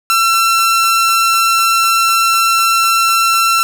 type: tone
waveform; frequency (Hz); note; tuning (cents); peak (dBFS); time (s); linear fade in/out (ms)
sawtooth; 1348; E6; +38; -6; 0.1-3.63; 0
effects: none